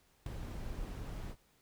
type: noise with ADSR envelope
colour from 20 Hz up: brown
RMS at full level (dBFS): -33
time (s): 0.26-1.36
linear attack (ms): 4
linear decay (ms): 3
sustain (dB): -9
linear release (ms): 54
effects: pink hiss -70 dBFS RMS until 1.61 s